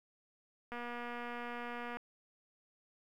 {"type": "click train", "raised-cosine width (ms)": 0.5, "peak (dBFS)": -29, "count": 301, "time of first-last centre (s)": [0.72, 1.97], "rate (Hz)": 240, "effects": ["10-bit"]}